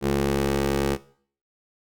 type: ring-modulated tone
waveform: 20% pulse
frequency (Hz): 69.3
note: C#2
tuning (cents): 0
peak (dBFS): -13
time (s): 0.01-0.98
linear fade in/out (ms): 50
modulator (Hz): 277
effects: noise-tail reverb RT60 0.5 s tail -17 dB re dry